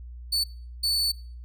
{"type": "tone bursts at uneven times", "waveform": "40% pulse", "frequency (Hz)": 4482, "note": "C#8", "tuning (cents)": 18, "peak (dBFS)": -21, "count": 2, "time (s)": [[0.32, 0.44], [0.83, 1.12]], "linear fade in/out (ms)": 10, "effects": ["noise-tail reverb RT60 0.5 s tail -24 dB re dry", "added 60 Hz sine -38 dBFS peak until 1.44 s"]}